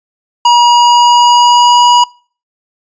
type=tone with pitch glide; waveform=square; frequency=958 to 968.6 Hz; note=A#5 to B5; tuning=+47 to -34 cents; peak=-4 dBFS; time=0.45-2.04 s; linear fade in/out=5 ms; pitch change=+19 cents; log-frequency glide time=0.69-1.85 s; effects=noise-tail reverb RT60 0.4 s tail -24 dB re dry + resampled to 16000 Hz